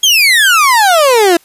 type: exponential sweep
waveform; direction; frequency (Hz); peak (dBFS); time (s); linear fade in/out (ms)
30% pulse; down; 3322 to 327.3; -3; 0.03-1.37; 5
effects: white hiss -47 dBFS RMS until 1.44 s + resampled to 32000 Hz